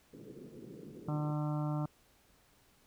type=band-pass noise; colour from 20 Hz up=white; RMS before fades=-50 dBFS; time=0.13-1.32 s; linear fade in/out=5 ms; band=120 to 450 Hz; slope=48 dB/octave
type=harmonic tone; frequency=150 Hz; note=D3; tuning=37 cents sharp; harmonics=1 / 2 / 4 / 5 / 6 / 7 / 8 / 9; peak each=-33 / -39 / -45 / -47 / -49 / -50 / -51 / -52 dBFS; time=1.08-1.86 s; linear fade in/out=5 ms
effects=pink hiss -67 dBFS RMS until 2.86 s